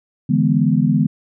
sine chord, E dominant seventh, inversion third, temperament equal, 146.83 / 164.81 / 207.7 / 246.9 Hz, D3 / E3 / G#3 / B3, 0 / 0 / 0 / 0 cents, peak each -18 dBFS, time 0.29-1.07 s, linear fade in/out 10 ms, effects none

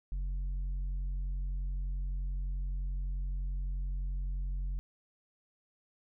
triangle tone with tanh clipping, 45.81 Hz, F#1, 17 cents flat, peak -33 dBFS, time 0.12-4.79 s, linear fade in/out 0 ms, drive 9 dB, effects none

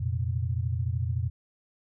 sine chord, F suspended fourth, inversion none, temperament equal with one note detuned, 87.31 / 117.22 / 130.81 Hz, F2 / Bb2 / C3, 0 / +10 / 0 cents, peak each -29 / -29 / -35 dBFS, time 0-1.3 s, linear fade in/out 10 ms, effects none

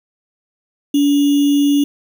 sine tone with sample-and-hold, 285.9 Hz, D4, 46 cents flat, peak -10 dBFS, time 0.94-1.84 s, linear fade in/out 5 ms, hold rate 3150 Hz, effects none

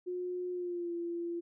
sine tone with pitch glide, 360 to 342.2 Hz, F#4 to F4, -47 to -35 cents, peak -34 dBFS, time 0.06-1.41 s, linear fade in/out 20 ms, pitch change -88 cents, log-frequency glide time 0.52-0.93 s, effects none

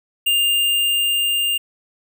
square tone with level ramp, 2804 Hz, F7, 6 cents sharp, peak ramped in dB -15 to -18 dBFS, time 0.26-1.58 s, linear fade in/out 10 ms, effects none

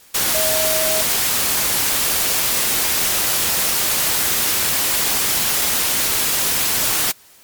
sine tone in noise, 631 Hz, D#5, 24 cents sharp, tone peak -21 dBFS, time 0.34-1.02 s, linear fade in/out 10 ms, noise white, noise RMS -18 dBFS, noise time 0.14-7.12 s, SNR -6 dB, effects white hiss -48 dBFS RMS until 7.43 s + MP3 96 kbps

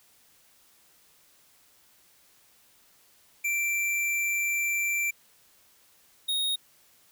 square tone pair in turn, 2349 / 3738 Hz, D7 / A#7, 0 / +4 cents, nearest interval minor sixth, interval 804 cents, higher second, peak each -26 dBFS, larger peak neither, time 3.44-5.11 / 6.28-6.56 s, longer first, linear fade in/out 10 ms, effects white hiss -61 dBFS RMS until 7.11 s

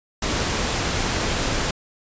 pink noise, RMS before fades -23 dBFS, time 0.22-1.71 s, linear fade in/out 5 ms, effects resampled to 16000 Hz

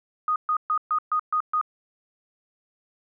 sine tone bursts, 1241 Hz, D#6, 5 cents flat, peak -20 dBFS, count 7, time 0.28-1.613 s, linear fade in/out 2 ms, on 79 ms, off 130 ms, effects none

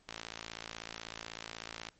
click train, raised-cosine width 0.2 ms, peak -23 dBFS, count 102, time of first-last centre 0.09-1.887 s, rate 56.2 Hz, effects pink hiss -68 dBFS RMS until 1.99 s + MP3 32 kbps

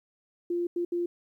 sine tone bursts at uneven times, 347.7 Hz, F4, 8 cents flat, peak -26 dBFS, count 3, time 0.5-0.67 / 0.76-0.85 / 0.92-1.06 s, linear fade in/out 5 ms, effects 11-bit

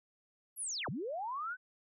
sine linear two-way sweep, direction down then up, 11840 to 107.3 to 1544 Hz, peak -36 dBFS, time 0.56-1.57 s, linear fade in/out 50 ms, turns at 0.89 s, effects none

